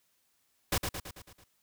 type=noise with echo; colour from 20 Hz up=pink; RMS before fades=-28 dBFS; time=0.72-0.78 s; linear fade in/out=5 ms; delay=110 ms; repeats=6; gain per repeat=-5 dB; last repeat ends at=1.44 s; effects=white hiss -73 dBFS RMS until 1.62 s